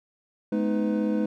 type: tone cluster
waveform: triangle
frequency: 213.6 / 249.9 / 311.4 / 499.9 Hz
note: G#3 / B3 / D#4 / B4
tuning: +49 / +21 / +2 / +21 cents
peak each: -23 / -31 / -26 / -29 dBFS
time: 0.52-1.26 s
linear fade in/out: 5 ms
effects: none